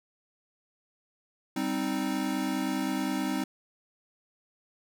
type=chord; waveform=square; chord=C minor; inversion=second; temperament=equal; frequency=196 / 261.6 / 311.1 Hz; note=G3 / C4 / Eb4; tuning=0 / 0 / 0 cents; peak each=-35 / -32 / -33 dBFS; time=1.56-3.44 s; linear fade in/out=5 ms; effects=none